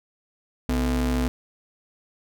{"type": "ring-modulated tone", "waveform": "square", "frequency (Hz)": 95.5, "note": "G2", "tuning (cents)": -45, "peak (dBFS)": -19, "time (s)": [0.69, 1.28], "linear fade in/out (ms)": 0, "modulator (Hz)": 155, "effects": []}